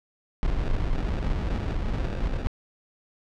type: noise with sample-and-hold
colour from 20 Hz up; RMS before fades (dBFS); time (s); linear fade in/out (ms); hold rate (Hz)
brown; -26; 0.43-2.47; 0; 1050
effects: low-pass 4000 Hz 12 dB/octave